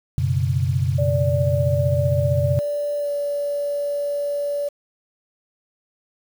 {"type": "chord", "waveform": "sine", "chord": "F# suspended fourth", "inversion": "none", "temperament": "just", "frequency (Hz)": [92.5, 123.33, 138.75], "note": ["F#2", "B2", "C#3"], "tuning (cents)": [0, -2, 2], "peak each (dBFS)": -22, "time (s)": [0.18, 2.59], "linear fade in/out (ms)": 0}
{"type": "tone with pitch glide", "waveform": "sine", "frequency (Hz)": [582, 575], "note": ["D5", "D5"], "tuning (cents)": [-16, -37], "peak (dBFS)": -21, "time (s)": [0.98, 4.69], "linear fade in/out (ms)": 10, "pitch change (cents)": -21, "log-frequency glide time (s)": [2.99, 3.09]}
{"effects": ["7-bit"]}